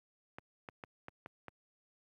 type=clicks; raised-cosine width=0.5 ms; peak=-30 dBFS; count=6; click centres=0.385 / 0.688 / 0.838 / 1.084 / 1.261 / 1.483 s; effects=high-pass 80 Hz 12 dB/octave + 12-bit